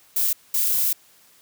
violet noise bursts at uneven times, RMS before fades -21 dBFS, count 2, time 0.16-0.33 / 0.54-0.93 s, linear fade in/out 5 ms, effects white hiss -55 dBFS RMS until 1.41 s + high-pass 60 Hz 12 dB/octave

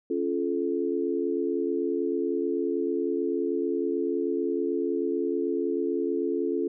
sine chord, Db augmented, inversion none, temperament just, 277.2 / 346.5 / 433.1 Hz, Db4 / F4 / A4, 0 / -14 / -27 cents, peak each -30 / -28 / -29 dBFS, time 0.1-6.68 s, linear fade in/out 5 ms, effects none

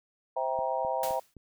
sine chord, C dominant seventh, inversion none, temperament just, 523.3 / 654.1 / 784.9 / 941.9 Hz, C5 / E5 / G5 / Bb5, 0 / -14 / +2 / +18 cents, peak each -33 dBFS, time 0.36-1.2 s, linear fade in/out 10 ms
click train, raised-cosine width 3 ms, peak -34 dBFS, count 4, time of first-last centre 0.59-1.367 s, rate 3.86 Hz
white noise with exponential decay, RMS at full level -35 dBFS, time 1.03-1.34 s, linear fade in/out 2 ms, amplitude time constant 67 ms
effects none

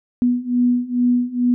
sine beating tone pair, 243.9 / 246.2 Hz, B3 / B3, -21 / -5 cents, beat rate 2.3 Hz, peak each -19 / -17 dBFS, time 0.22-1.54 s, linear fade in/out 0 ms, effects none

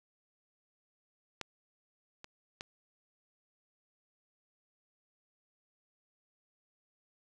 clicks, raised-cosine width 0.2 ms, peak -20 / -29 / -23 dBFS, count 3, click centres 1.413 / 2.244 / 2.609 s, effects none

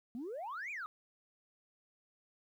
sine exponential two-way sweep, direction up then down, 223.4 to 2508 to 1198 Hz, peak -38 dBFS, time 0.15-0.86 s, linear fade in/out 0 ms, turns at 0.71 s, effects tanh soft clip ceiling -37 dBFS + 12-bit

